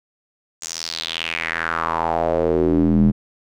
square tone with band-pass filter sweep, 41.2 Hz, E1, in tune, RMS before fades -20 dBFS, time 0.61-3.12 s, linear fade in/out 20 ms, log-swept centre 7100 to 180 Hz, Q 4, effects none

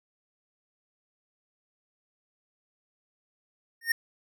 square tone with exponential growth, 1840 Hz, A#6, 23 cents flat, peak -19 dBFS, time 3.81-3.92 s, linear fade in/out 5 ms, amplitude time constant 23 ms, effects none

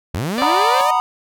sawtooth linear sweep, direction up, 69.3 to 622.3 Hz, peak -16 dBFS, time 0.14-0.91 s, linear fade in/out 5 ms
harmonic tone, 586 Hz, D5, 4 cents flat, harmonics 1 / 2 / 3 / 4 / 5 / 6 / 7 / 8, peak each -24 / -27 / -29 / -30 / -31 / -32 / -32 / -33 dBFS, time 0.38-0.81 s, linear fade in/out 0 ms
triangle chord, B major seventh, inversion second, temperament just, 740.8 / 926 / 987.8 / 1234.7 Hz, F#5 / A#5 / B5 / D#6, +2 / -12 / 0 / -14 cents, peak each -18 dBFS, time 0.42-1 s, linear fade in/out 0 ms
effects none

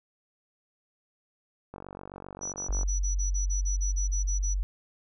click train, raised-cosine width 1 ms, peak -27 dBFS, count 53, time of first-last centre 1.74-2.832 s, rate 47.6 Hz
sine tone bursts, 5900 Hz, F#8, 6 cents flat, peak -32 dBFS, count 14, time 2.41-4.545 s, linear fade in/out 20 ms, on 120 ms, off 35 ms
sine tone, 46.97 Hz, F#1, 27 cents sharp, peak -25 dBFS, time 2.69-4.63 s, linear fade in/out 0 ms
effects none

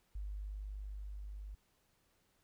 sine tone with level ramp, 50.5 Hz, G#1, 48 cents flat, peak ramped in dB -39 to -44 dBFS, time 0.15-1.55 s, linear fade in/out 5 ms, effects pink hiss -75 dBFS RMS until 2.43 s

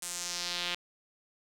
sawtooth tone with band-pass filter sweep, 175.8 Hz, F3, 12 cents sharp, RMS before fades -36 dBFS, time 0.02-0.75 s, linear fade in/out 5 ms, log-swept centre 8800 to 3100 Hz, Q 2.1, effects 9-bit

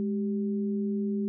sine tone pair together, 207.7 / 389.6 Hz, G#3 / G4, 0 / -11 cents, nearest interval major seventh, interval 1089 cents, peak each -27 / -34 dBFS, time 0-1.28 s, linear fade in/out 0 ms, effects none

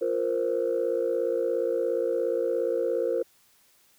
sine chord, F suspended fourth, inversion none, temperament equal, 349.2 / 466.2 / 523.3 Hz, F4 / Bb4 / C5, 0 / 0 / 0 cents, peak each -30 / -26 / -27 dBFS, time 0.01-3.23 s, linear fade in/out 10 ms, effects tanh soft clip ceiling -17 dBFS + white hiss -62 dBFS RMS until 3.98 s

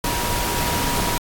sine tone in noise, 957 Hz, A#5, 45 cents sharp, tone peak -27 dBFS, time 0.04-1.18 s, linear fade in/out 2 ms, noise pink, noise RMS -23 dBFS, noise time 0.04-1.18 s, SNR -7 dB, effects AAC 64 kbps

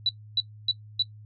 sine tone bursts, 3951 Hz, B7, in tune, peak -20 dBFS, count 4, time 0.06-1.024 s, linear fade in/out 2 ms, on 31 ms, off 280 ms, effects noise-tail reverb RT60 0.1 s tail -19 dB re dry + added 106 Hz sine -44 dBFS peak until 1.25 s

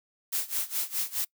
blue noise with tremolo, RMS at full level -28 dBFS, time 0.32-1.25 s, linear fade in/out 10 ms, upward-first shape sine, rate 4.8 Hz, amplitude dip 90%, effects noise-tail reverb RT60 0.1 s tail -24 dB re dry

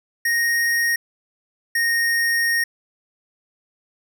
square tone pair in turn, 1864.7 / 1856.6 Hz, A#6 / A#6, 0 / -7 cents, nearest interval unison, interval 7 cents, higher first, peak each -18 dBFS, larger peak neither, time 0.25-0.96 / 1.75-2.64 s, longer second, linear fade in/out 5 ms, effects none

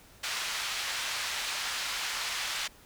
white band-pass noise, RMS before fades -34 dBFS, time 0.23-2.68 s, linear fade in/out 10 ms, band 990 to 4500 Hz, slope 12 dB/octave, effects pink hiss -56 dBFS RMS until 2.85 s

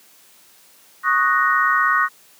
sine chord, D# minor seventh, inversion third, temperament equal, 1108.7 / 1244.5 / 1480 / 1864.7 Hz, C#6 / D#6 / F#6 / A#6, 0 / 0 / 0 / 0 cents, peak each -20 dBFS, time 1.03-2.09 s, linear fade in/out 50 ms, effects white hiss -51 dBFS RMS until 2.39 s + high-pass 150 Hz 12 dB/octave

